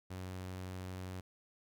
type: tone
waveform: sawtooth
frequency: 92.5 Hz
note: F#2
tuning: in tune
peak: -38 dBFS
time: 0.1-1.21 s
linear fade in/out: 10 ms
effects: none

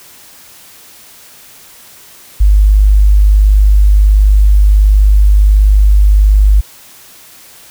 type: tone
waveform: sine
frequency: 50.7 Hz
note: G#1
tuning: 41 cents flat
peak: -3 dBFS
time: 2.4-6.61 s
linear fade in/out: 10 ms
effects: white hiss -38 dBFS RMS until 7.7 s

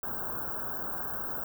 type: band-stop noise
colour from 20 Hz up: white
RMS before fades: -35 dBFS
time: 0.03-1.44 s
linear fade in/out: 2 ms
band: 1600 to 16000 Hz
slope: 96 dB/octave
effects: none

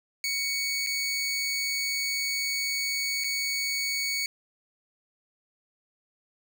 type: tone with dropouts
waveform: 20% pulse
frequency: 2232 Hz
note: C#7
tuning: 11 cents sharp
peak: -22 dBFS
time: 0.24-4.26 s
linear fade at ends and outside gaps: 1 ms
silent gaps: 0.864-0.87 / 3.238-3.243 s
effects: none

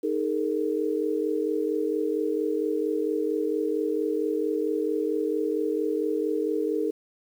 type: chord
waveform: sine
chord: D# suspended fourth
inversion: none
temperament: equal with one note detuned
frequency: 311.1 / 415.3 / 459.7 Hz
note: D#4 / G#4 / A#4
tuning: 0 / 0 / -24 cents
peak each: -28 dBFS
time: 0.03-6.91 s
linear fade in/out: 10 ms
effects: 9-bit

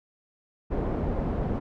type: low-pass noise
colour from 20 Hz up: pink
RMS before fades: -28 dBFS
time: 0.7-1.6 s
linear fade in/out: 20 ms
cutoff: 630 Hz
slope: 12 dB/octave
effects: none

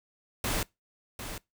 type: noise with echo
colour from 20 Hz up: pink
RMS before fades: -30 dBFS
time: 0.44-0.63 s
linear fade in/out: 2 ms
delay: 750 ms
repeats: 1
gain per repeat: -9 dB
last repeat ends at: 1.38 s
effects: noise-tail reverb RT60 0.2 s tail -23 dB re dry

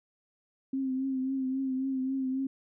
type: tone with vibrato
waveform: sine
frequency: 264.1 Hz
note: C4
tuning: 16 cents sharp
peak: -28 dBFS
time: 0.73-2.47 s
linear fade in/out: 5 ms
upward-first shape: triangle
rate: 3.7 Hz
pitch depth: 43 cents each way
effects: none

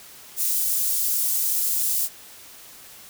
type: high-pass noise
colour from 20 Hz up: white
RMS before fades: -23 dBFS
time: 0.36-2.09 s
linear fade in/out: 50 ms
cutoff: 7900 Hz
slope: 12 dB/octave
effects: white hiss -45 dBFS RMS until 3.09 s

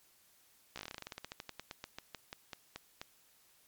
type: slowing click train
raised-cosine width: 0.2 ms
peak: -25 dBFS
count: 27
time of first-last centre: 0.76-3.015 s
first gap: 15 ms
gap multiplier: 1.12
effects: white hiss -67 dBFS RMS until 3.67 s + MP3 96 kbps

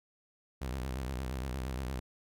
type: tone with vibrato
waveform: sawtooth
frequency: 64.7 Hz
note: C2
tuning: 19 cents flat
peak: -31 dBFS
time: 0.61-2 s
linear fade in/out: 10 ms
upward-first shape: square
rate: 8.6 Hz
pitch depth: 93 cents each way
effects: none

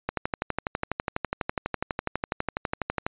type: click train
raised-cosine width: 0.5 ms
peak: -11 dBFS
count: 37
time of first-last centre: 0.09-3.065 s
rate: 12.1 Hz
effects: resampled to 8000 Hz

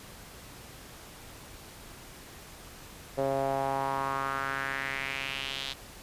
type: tone with band-pass filter sweep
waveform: sawtooth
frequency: 136 Hz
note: C#3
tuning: 33 cents flat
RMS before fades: -32 dBFS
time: 3.17-5.74 s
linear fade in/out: 20 ms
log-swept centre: 550 to 3700 Hz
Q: 3.2
effects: pink hiss -48 dBFS RMS until 6.02 s + resampled to 32000 Hz

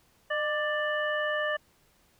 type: harmonic tone with a mistuned harmonic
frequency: 590 Hz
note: D5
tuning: 8 cents sharp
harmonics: 1 / 2 / 3 / 5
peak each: -30 / -35 / -30 / -40 dBFS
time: 0.3-1.57 s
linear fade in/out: 10 ms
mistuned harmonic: 1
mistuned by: +45 cents
effects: pink hiss -65 dBFS RMS until 2.19 s

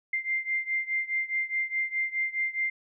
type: beating tone pair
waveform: sine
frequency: 2093 / 2097.8 Hz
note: C7 / C7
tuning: 0 / +4 cents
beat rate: 4.8 Hz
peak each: -29 / -31 dBFS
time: 0.13-2.7 s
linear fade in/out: 5 ms
effects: none

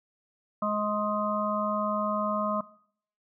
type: harmonic tone with a mistuned harmonic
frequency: 209.9 Hz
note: G#3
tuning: 19 cents sharp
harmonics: 1 / 3 / 5 / 6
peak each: -31 / -31 / -31 / -31 dBFS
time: 0.62-2.61 s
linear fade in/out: 5 ms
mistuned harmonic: 6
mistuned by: -15 cents
effects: noise-tail reverb RT60 0.6 s tail -20 dB re dry

